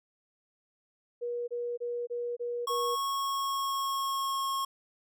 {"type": "tone bursts", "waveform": "sine", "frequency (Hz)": 480, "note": "B4", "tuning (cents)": -49, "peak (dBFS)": -31, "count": 6, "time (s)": [1.21, 2.96], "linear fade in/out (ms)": 20, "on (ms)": 270, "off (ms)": 26}
{"type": "tone with pitch glide", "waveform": "square", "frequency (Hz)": [1100, 1086.1], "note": ["C#6", "C#6"], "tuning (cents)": [-14, -36], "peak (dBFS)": -30, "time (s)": [2.67, 4.65], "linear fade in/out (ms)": 5, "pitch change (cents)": -22, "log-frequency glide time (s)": [3.07, 4.51]}
{"effects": []}